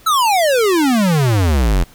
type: exponential sweep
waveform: square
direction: down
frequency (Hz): 1350 to 40.72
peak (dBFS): -12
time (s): 0.06-1.84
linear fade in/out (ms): 10
effects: pink hiss -46 dBFS RMS until 1.94 s